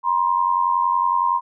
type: tone pair together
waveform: sine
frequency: 955.7 / 1046.5 Hz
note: A#5 / C6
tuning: +43 / 0 cents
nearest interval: major second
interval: 157 cents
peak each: -19 dBFS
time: 0.03-1.41 s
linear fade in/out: 50 ms
effects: none

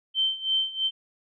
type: tone with tremolo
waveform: sine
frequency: 3107 Hz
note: G7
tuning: 16 cents flat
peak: -20 dBFS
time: 0.14-0.91 s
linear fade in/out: 50 ms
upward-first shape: sine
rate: 3 Hz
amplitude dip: 85%
effects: none

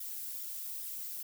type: noise with flanger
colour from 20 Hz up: violet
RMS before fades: -41 dBFS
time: 0-1.23 s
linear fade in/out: 5 ms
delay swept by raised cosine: 0.56 to 2.46 ms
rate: 2.4 Hz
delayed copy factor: +0.6
effects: none

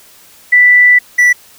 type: tone pair in turn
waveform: sine / triangle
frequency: 1975.5 / 1963 Hz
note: B6 / B6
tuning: 0 / -11 cents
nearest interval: unison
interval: 11 cents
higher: first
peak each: -3 dBFS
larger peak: neither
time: 0.52-0.99 / 1.18-1.33 s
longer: first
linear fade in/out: 10 ms
effects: white hiss -42 dBFS RMS until 1.58 s

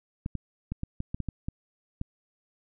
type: clicks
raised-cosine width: 5 ms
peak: -19 dBFS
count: 10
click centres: 0.261 / 0.353 / 0.72 / 0.834 / 1.004 / 1.145 / 1.203 / 1.287 / 1.485 / 2.014 s
effects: none

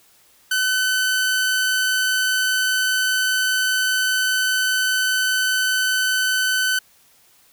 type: tone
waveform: sawtooth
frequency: 1515 Hz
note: F#6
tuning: 40 cents sharp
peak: -14 dBFS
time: 0.51-6.79 s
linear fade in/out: 5 ms
effects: white hiss -55 dBFS RMS until 7.52 s

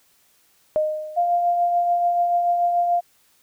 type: tone with exponential decay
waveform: sine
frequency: 616 Hz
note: D#5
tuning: 17 cents flat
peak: -15 dBFS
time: 0.76-1.59 s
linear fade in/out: 0 ms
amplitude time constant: 180 ms
type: tone with tremolo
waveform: sine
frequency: 698.5 Hz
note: F5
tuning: in tune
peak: -15 dBFS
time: 1.16-3.01 s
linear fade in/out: 20 ms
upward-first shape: triangle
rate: 6.9 Hz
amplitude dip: 40%
effects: white hiss -60 dBFS RMS until 3.42 s

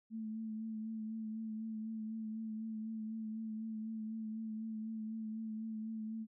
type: tone with vibrato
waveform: sine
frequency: 220 Hz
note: A3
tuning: in tune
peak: -39 dBFS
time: 0.1-6.27 s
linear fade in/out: 50 ms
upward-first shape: triangle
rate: 4 Hz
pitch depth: 33 cents each way
effects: none

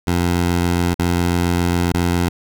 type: tone with dropouts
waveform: 15% pulse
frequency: 87.31 Hz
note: F2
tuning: in tune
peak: -9 dBFS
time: 0.07-2.29 s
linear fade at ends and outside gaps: 5 ms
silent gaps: 0.943-0.992 / 1.922-1.939 s
effects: none

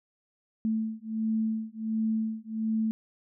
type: beating tone pair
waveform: sine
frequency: 220 / 221.4 Hz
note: A3 / A3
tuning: 0 / +11 cents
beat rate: 1.4 Hz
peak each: -30 dBFS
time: 0.65-2.91 s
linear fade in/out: 0 ms
effects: none

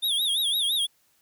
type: tone with vibrato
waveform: square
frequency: 3520 Hz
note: A7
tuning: in tune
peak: -23 dBFS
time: 0.02-0.87 s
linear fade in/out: 20 ms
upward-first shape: sine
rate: 5.9 Hz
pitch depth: 150 cents each way
effects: white hiss -66 dBFS RMS until 1.21 s

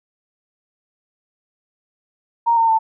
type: tone with pitch steps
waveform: sine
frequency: 932.3 / 911.5 / 891.2 Hz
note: A#5 / A#5 / A5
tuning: 0 / -39 / +22 cents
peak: -12 dBFS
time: 2.46-2.79 s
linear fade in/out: 20 ms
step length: 110 ms
effects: none

